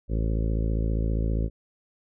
harmonic tone, 55 Hz, A1, in tune, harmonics 1 / 2 / 3 / 4 / 5 / 6 / 7 / 8 / 9 / 10, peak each -24 / -30 / -34 / -36 / -38 / -40 / -41 / -42 / -43 / -44 dBFS, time 0.08-1.5 s, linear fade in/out 50 ms, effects none

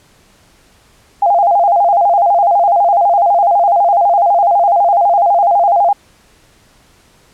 sine tone with vibrato, 747 Hz, F#5, 16 cents sharp, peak -7 dBFS, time 1.22-5.93 s, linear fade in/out 5 ms, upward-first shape square, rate 12 Hz, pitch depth 140 cents each way, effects pink hiss -49 dBFS RMS until 7.33 s + low-pass 11000 Hz 12 dB/octave

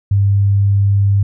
sine tone, 99.8 Hz, G2, 32 cents sharp, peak -9 dBFS, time 0.11-1.23 s, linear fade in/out 5 ms, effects none

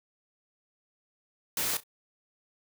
white noise with echo, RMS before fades -30 dBFS, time 1.57-1.77 s, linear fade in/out 2 ms, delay 33 ms, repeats 2, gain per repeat -15 dB, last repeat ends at 1.836 s, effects none

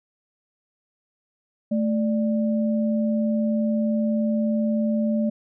sine tone pair together, 219.2 / 589 Hz, A3 / D5, -6 / +5 cents, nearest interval octave + perfect fourth, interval 1711 cents, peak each -20 / -28 dBFS, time 1.71-5.3 s, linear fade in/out 10 ms, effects none

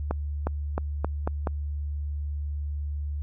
accelerating click train, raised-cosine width 1 ms, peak -13 dBFS, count 6, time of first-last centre 0.11-1.472 s, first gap 360 ms, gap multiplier 0.86, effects added 73 Hz sine -28 dBFS peak until 3.22 s

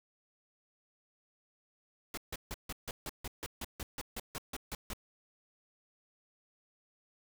pink noise bursts, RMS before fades -40 dBFS, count 16, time 2.14-4.934 s, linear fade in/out 2 ms, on 34 ms, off 150 ms, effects none

